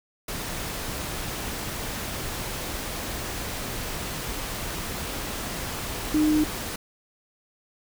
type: tone in noise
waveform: sine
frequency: 305.6 Hz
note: D#4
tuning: 31 cents flat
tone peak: -18 dBFS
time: 6.14-6.44 s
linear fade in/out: 5 ms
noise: pink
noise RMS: -32 dBFS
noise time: 0.28-6.76 s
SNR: +11 dB
effects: none